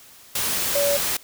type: tone in noise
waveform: sine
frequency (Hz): 570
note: C#5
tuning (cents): +48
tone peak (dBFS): -19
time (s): 0.75-0.97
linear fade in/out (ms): 5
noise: white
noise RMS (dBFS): -24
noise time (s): 0.35-1.17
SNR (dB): +2
effects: white hiss -48 dBFS RMS until 1.23 s